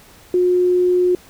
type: tone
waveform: sine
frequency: 360 Hz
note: F#4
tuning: 47 cents flat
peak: -12 dBFS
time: 0.34-1.15 s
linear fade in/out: 2 ms
effects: pink hiss -46 dBFS RMS until 1.29 s